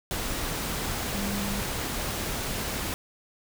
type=tone in noise; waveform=sine; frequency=200 Hz; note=G3; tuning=35 cents sharp; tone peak=-30 dBFS; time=1.15-1.6 s; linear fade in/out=0 ms; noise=pink; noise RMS=-31 dBFS; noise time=0.11-2.94 s; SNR=-2 dB; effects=none